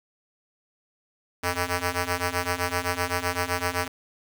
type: ring-modulated tone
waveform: 5% pulse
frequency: 177.4 Hz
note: F3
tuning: 27 cents sharp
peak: -11 dBFS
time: 1.43-3.88 s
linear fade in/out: 5 ms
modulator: 270 Hz
effects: none